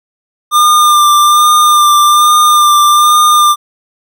square tone with vibrato, 1199 Hz, D6, 36 cents sharp, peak -5 dBFS, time 0.51-3.56 s, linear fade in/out 50 ms, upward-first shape sine, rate 1.2 Hz, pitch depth 22 cents each way, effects none

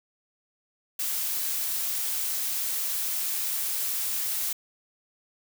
blue noise, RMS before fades -29 dBFS, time 0.99-4.53 s, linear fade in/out 5 ms, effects none

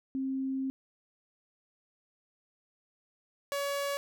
sine / sawtooth tone pair in turn, 266.2 / 564.1 Hz, C4 / C#5, +30 / +30 cents, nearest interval octave + minor second, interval 1300 cents, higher second, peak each -30 / -27 dBFS, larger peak second, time 0.15-0.7 / 3.52-3.97 s, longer first, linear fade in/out 0 ms, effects none

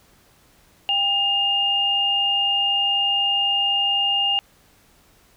sine tone pair together, 795 / 2824 Hz, G5 / F7, +24 / +19 cents, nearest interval octave + minor seventh, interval 2195 cents, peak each -26 / -18 dBFS, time 0.89-4.39 s, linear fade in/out 0 ms, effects pink hiss -56 dBFS RMS until 5.36 s

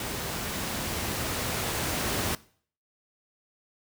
pink noise with level ramp, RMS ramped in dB -33 to -28 dBFS, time 0-2.35 s, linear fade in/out 2 ms, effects noise-tail reverb RT60 0.5 s tail -20 dB re dry + high-pass 60 Hz 12 dB/octave

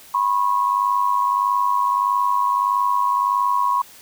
sine tone pair together, 984.4 / 1086 Hz, B5 / C#6, -6 / -36 cents, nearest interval major second, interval 170 cents, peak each -19 dBFS, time 0.14-3.82 s, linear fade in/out 5 ms, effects white hiss -45 dBFS RMS until 4.01 s

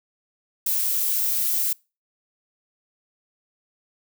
violet noise, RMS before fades -23 dBFS, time 0.66-1.73 s, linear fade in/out 5 ms, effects noise-tail reverb RT60 0.3 s tail -26 dB re dry

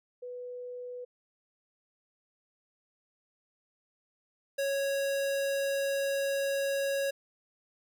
sine / square tone pair in turn, 493.9 / 552.5 Hz, B4 / C#5, 0 / -6 cents, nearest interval major second, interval 194 cents, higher second, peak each -38 / -29 dBFS, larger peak second, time 0.22-1.05 / 4.58-7.11 s, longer second, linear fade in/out 10 ms, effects none

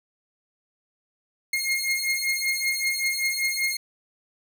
sawtooth beating tone pair, 2139 / 2144.2 Hz, C7 / C7, +38 / +42 cents, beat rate 5.2 Hz, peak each -23 dBFS, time 1.53-3.77 s, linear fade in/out 5 ms, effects none

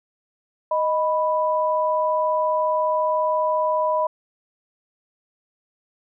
sine tone pair together, 622.3 / 987.8 Hz, D#5 / B5, 0 / 0 cents, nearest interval minor sixth, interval 800 cents, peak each -21 dBFS, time 0.71-4.07 s, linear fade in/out 5 ms, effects none

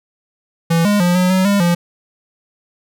square tone with pitch steps, 166.6 / 205.9 / 176.5 / 182 / 187 / 201.6 / 173.2 Hz, E3 / G#3 / F3 / F#3 / F#3 / G3 / F3, +19 / -15 / +19 / -28 / +19 / +49 / -14 cents, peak -12 dBFS, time 0.7-1.75 s, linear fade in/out 10 ms, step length 150 ms, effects none

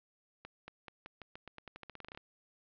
accelerating click train, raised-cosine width 0.3 ms, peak -30 dBFS, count 19, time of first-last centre 0.45-2.175 s, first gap 230 ms, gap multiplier 0.88, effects low-pass 4000 Hz 12 dB/octave

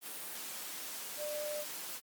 sine tone in noise, 596 Hz, D5, 25 cents sharp, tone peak -37 dBFS, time 1.17-1.65 s, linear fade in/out 50 ms, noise white, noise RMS -43 dBFS, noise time 0.01-2.01 s, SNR +3 dB, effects high-pass 200 Hz 12 dB/octave + Opus 32 kbps

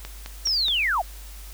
click train, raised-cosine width 0.2 ms, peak -18 dBFS, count 4, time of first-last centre 0.05-0.683 s, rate 4.74 Hz
sine linear sweep, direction down, 5730 to 615 Hz, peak -20 dBFS, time 0.45-1.02 s, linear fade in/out 10 ms
effects added 50 Hz sine -38 dBFS peak until 1.53 s + white hiss -46 dBFS RMS until 1.53 s

